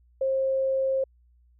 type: tone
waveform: sine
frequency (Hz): 533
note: C5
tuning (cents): +32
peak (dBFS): -22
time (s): 0.21-1.04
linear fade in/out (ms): 5
effects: added 60 Hz sine -57 dBFS peak until 1.59 s